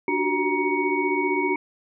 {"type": "tone cluster", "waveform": "sine", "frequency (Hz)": [294.3, 364.4, 379.7, 944, 2234], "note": ["D4", "F#4", "F#4", "A#5", "C#7"], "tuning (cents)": [4, -26, 45, 22, 13], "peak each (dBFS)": -27, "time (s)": [0.08, 1.56], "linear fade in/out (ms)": 2, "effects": []}